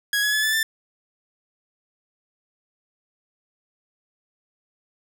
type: tone with pitch steps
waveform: sawtooth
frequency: 1661.2 / 1689.3 / 1717.8 / 1746.8 / 1776.3 Hz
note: G#6 / G#6 / A6 / A6 / A6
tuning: 0 / +29 / -42 / -13 / +16 cents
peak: -16 dBFS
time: 0.13-0.63 s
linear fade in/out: 2 ms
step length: 100 ms
effects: none